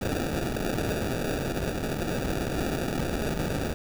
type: noise with sample-and-hold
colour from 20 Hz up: white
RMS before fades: -29 dBFS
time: 0.01-3.74 s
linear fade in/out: 5 ms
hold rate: 1050 Hz
effects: none